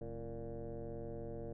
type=tone with frequency modulation; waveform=sine; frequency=219.3 Hz; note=A3; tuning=6 cents flat; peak=-40 dBFS; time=0.01-1.53 s; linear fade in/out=5 ms; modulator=121 Hz; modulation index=3; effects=tanh soft clip ceiling -37 dBFS